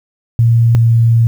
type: tone pair in turn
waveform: sine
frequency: 116.1 / 115.44 Hz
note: A#2 / A#2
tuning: -7 / -16 cents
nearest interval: unison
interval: 9 cents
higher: first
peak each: -6 dBFS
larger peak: neither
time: 0.39-0.75 / 0.75-1.27 s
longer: second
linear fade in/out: 0 ms
effects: 7-bit

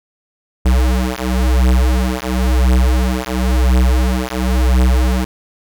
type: beating tone pair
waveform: square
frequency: 62.4 / 63.36 Hz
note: B1 / B1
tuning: +19 / +45 cents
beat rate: 0.96 Hz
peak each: -15 dBFS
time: 0.65-5.25 s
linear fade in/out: 10 ms
effects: none

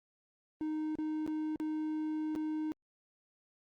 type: tone with dropouts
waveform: triangle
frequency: 309.8 Hz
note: D#4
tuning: 7 cents flat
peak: -31 dBFS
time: 0.61-2.72 s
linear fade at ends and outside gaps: 0 ms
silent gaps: 0.954-0.986 / 1.264-1.276 / 1.559-1.6 / 2.352-2.36 s
effects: Opus 32 kbps

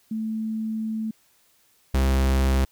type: tone pair in turn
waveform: sine / 45% pulse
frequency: 220 / 66.32 Hz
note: A3 / C2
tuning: 0 / +24 cents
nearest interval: octave + major sixth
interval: 2076 cents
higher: first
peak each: -25 / -18 dBFS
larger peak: second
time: 0.11-1.11 / 1.94-2.65 s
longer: first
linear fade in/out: 5 ms
effects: white hiss -62 dBFS RMS until 2.71 s

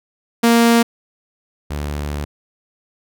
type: tone pair in turn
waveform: sawtooth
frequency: 233.1 / 73.27 Hz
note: A#3 / D2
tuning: 0 / -3 cents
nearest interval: octave + minor sixth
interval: 2003 cents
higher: first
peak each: -6 / -18 dBFS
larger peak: first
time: 0.43-0.83 / 1.7-2.25 s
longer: second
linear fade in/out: 10 ms
effects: none

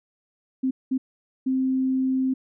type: tone bursts at uneven times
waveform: sine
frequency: 261.6 Hz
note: C4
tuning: in tune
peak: -20 dBFS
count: 3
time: 0.63-0.71 / 0.91-0.98 / 1.46-2.34 s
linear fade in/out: 10 ms
effects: none

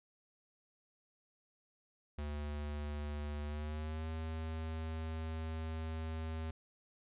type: tone with pitch glide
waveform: square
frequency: 73.8 to 80.02 Hz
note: D2 to D#2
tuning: +9 to +49 cents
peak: -39 dBFS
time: 2.18-6.51 s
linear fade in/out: 5 ms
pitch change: +140 cents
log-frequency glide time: 3.45-4.08 s
effects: resampled to 8000 Hz

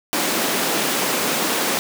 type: high-pass noise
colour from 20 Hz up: pink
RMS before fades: -21 dBFS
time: 0.13-1.79 s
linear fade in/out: 0 ms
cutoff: 210 Hz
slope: 24 dB/octave
effects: none

